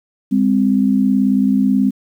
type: tone pair together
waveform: sine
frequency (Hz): 201.6 / 260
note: G3 / C4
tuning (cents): +49 / -11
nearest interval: major third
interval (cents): 440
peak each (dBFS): -14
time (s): 0.31-1.91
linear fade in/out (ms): 20
effects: 8-bit